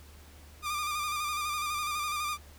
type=tone with vibrato; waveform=sawtooth; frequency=1200 Hz; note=D6; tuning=37 cents sharp; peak=-27 dBFS; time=0.62-2.38 s; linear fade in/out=50 ms; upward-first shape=square; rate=12 Hz; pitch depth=33 cents each way; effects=added 74 Hz sine -51 dBFS peak until 2.58 s + pink hiss -56 dBFS RMS until 2.58 s